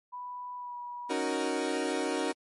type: tone with pitch glide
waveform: sine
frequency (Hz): 987.8 to 970.8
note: B5 to B5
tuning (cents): 0 to -30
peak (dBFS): -37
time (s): 0.12-1.14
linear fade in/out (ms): 20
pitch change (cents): -30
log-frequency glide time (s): 0.56-0.76
type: chord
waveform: 30% pulse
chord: D# minor seventh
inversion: third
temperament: equal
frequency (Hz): 277.2 / 311.1 / 370 / 466.2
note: C#4 / D#4 / F#4 / A#4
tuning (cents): 0 / 0 / 0 / 0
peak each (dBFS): -32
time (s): 1.09-2.33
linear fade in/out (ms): 20
effects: MP3 48 kbps